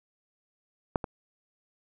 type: clicks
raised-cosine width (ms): 1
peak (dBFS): -10 / -19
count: 2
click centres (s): 0.958 / 1.042
effects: none